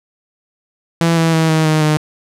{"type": "tone with pitch steps", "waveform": "sawtooth", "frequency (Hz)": [166.8, 163.93, 161.12, 158.35, 155.63, 152.96], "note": ["E3", "E3", "E3", "D#3", "D#3", "D#3"], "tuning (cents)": [21, -9, -39, 31, 1, -29], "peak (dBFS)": -7, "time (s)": [1.01, 1.97], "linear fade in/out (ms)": 0, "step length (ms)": 160, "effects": ["low-pass 10000 Hz 12 dB/octave"]}